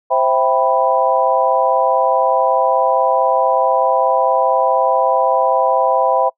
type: chord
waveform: sine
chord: C major seventh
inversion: none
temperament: equal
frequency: 523.3 / 659.3 / 784 / 987.8 Hz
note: C5 / E5 / G5 / B5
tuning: 0 / 0 / 0 / 0 cents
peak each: -17 dBFS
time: 0.1-6.3 s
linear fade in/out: 20 ms
effects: noise-tail reverb RT60 0.1 s tail -25 dB re dry